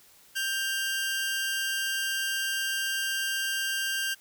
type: tone pair together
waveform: sawtooth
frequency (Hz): 1578 / 2809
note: G6 / F7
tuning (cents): +11 / +9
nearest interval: minor seventh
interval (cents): 998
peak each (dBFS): -25 / -31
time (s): 0.35-4.15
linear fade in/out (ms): 20
effects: white hiss -57 dBFS RMS until 4.2 s